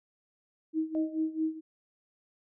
sine tone with tremolo, 317.1 Hz, D#4, 33 cents sharp, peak -25 dBFS, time 0.73-1.61 s, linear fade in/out 50 ms, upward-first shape sine, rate 4.6 Hz, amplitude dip 85%
sine tone with exponential decay, 622.3 Hz, D#5, in tune, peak -34 dBFS, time 0.95-1.46 s, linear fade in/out 0 ms, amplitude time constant 110 ms
effects none

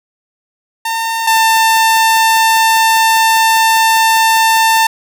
sawtooth tone pair in turn, 907 / 895 Hz, A#5 / A5, -48 / +29 cents, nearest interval unison, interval 23 cents, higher first, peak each -11 / -4 dBFS, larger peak second, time 0.85-1.27 / 1.27-4.87 s, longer second, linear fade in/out 5 ms, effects none

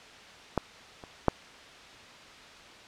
clicks, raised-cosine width 1 ms, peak -11 / -29 / -6 dBFS, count 3, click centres 0.577 / 1.038 / 1.283 s, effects white hiss -49 dBFS RMS until 2.87 s + low-pass 4000 Hz 12 dB/octave

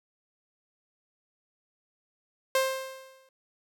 sawtooth tone with exponential decay, 528 Hz, C5, 16 cents sharp, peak -17 dBFS, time 2.55-3.29 s, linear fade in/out 2 ms, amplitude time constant 160 ms, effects none

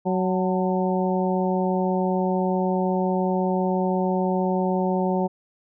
harmonic tone with a mistuned harmonic, 185.9 Hz, F#3, 8 cents sharp, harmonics 1 / 2 / 3 / 4 / 5, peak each -23 / -26 / -28 / -29 / -30 dBFS, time 0.05-5.28 s, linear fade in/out 20 ms, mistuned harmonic 5, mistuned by -61 cents, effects none

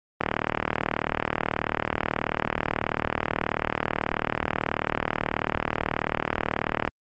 click train, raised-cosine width 0.5 ms, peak -7 dBFS, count 257, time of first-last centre 0.21-6.877 s, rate 38.4 Hz, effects high-pass 80 Hz 12 dB/octave + Opus 32 kbps

